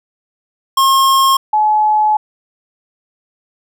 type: tone pair in turn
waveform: square / sine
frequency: 1075 / 853.2 Hz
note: C6 / G#5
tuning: +47 / +46 cents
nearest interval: major third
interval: 401 cents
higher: first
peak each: -9 dBFS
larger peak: neither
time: 0.77-1.37 / 1.53-2.17 s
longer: second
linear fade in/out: 5 ms
effects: none